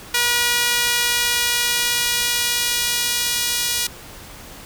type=tone with high-pass filter sweep; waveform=sawtooth; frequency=481.5 Hz; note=B4; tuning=44 cents flat; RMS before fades=-20 dBFS; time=0.14-3.87 s; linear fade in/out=5 ms; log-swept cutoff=1900 to 3700 Hz; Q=0.78; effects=pink hiss -39 dBFS RMS until 4.65 s